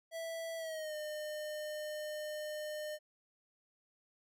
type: tone with pitch glide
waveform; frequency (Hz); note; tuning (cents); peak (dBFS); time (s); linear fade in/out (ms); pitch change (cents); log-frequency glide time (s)
square; 658 to 606.9; E5 to D#5; -3 to -43; -40; 0.11-2.99; 50; -140; 0.57-0.95
effects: none